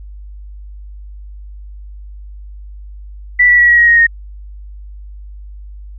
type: tone with pitch steps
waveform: sine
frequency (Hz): 1968 / 1948.8 / 1929.7 / 1910.9 / 1892.2 / 1873.7 / 1855.4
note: B6 / B6 / B6 / A#6 / A#6 / A#6 / A#6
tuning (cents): -7 / -24 / -41 / +42 / +25 / +8 / -9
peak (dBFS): -5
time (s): 3.39-4.069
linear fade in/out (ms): 10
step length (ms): 97
effects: added 50 Hz sine -29 dBFS peak until 5.98 s